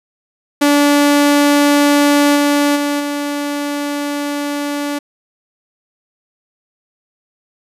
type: tone with level steps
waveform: sawtooth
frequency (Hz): 289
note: D4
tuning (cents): -28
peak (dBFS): -5 / -7 / -11 / -14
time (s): 0.61-4.99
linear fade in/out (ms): 10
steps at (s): 2.35 / 2.75 / 2.99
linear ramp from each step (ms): 20
effects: resampled to 32000 Hz